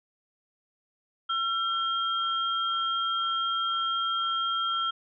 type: tone pair together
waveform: sine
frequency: 1351 / 3213 Hz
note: E6 / G7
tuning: +42 / +42 cents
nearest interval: octave + minor third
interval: 1500 cents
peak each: -27 / -30 dBFS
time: 1.29-4.91 s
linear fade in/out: 10 ms
effects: none